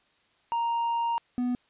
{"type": "tone pair in turn", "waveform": "triangle", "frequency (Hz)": [932.3, 246.9], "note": ["A#5", "B3"], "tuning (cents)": [0, 0], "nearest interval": "octave + major seventh", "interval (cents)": 2300, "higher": "first", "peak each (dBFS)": -23, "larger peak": "neither", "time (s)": [[0.52, 1.18], [1.38, 1.55]], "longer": "first", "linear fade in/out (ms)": 0, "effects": ["white hiss -66 dBFS RMS until 1.69 s", "resampled to 8000 Hz"]}